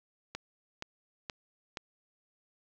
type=click train; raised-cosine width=0.2 ms; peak=-20 dBFS; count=4; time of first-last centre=0.35-1.772 s; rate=2.11 Hz; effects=low-pass 7000 Hz 12 dB/octave + 9-bit